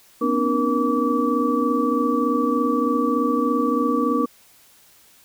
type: tone cluster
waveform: sine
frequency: 242.4 / 265.7 / 300.2 / 473.7 / 1152 Hz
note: B3 / C4 / D4 / A#4 / D6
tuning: -32 / +27 / +38 / +28 / -34 cents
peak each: -24 dBFS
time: 0.21-4.26 s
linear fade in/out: 10 ms
effects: white hiss -53 dBFS RMS until 5.24 s